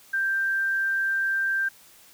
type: tone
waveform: sine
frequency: 1576 Hz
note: G6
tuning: 9 cents sharp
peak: -22 dBFS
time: 0.13-1.69 s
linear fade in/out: 10 ms
effects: white hiss -53 dBFS RMS until 2.13 s